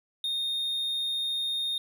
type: tone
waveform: triangle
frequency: 3683 Hz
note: A#7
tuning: 22 cents flat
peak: -26 dBFS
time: 0.24-1.78 s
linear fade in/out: 2 ms
effects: none